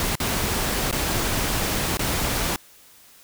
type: noise with dropouts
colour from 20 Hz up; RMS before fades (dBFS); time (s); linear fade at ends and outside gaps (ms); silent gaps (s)
pink; -24; 0-2.56; 1; 0.154-0.201 / 0.912-0.926 / 1.971-1.993
effects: white hiss -51 dBFS RMS until 3.23 s